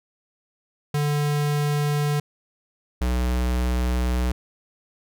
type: tone pair in turn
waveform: square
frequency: 146.83 / 61.73 Hz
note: D3 / B1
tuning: 0 / 0 cents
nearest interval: octave + minor third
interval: 1500 cents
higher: first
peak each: -21 dBFS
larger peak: neither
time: 0.94-2.2 / 3.01-4.32 s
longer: second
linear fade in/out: 5 ms
effects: none